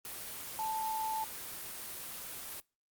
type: tone in noise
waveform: sine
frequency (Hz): 880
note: A5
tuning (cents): 0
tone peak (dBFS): -33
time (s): 0.59-1.24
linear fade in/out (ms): 0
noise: white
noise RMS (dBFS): -43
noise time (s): 0.05-2.6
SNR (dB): +7
effects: noise-tail reverb RT60 0.3 s tail -26 dB re dry + Opus 24 kbps